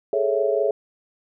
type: chord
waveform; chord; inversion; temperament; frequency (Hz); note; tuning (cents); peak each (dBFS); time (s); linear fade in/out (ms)
sine; A major seventh; third; equal; 415.3 / 440 / 554.4 / 659.3; G#4 / A4 / C#5 / E5; 0 / 0 / 0 / 0; -23 / -25 / -23 / -25; 0.13-0.71; 2
effects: none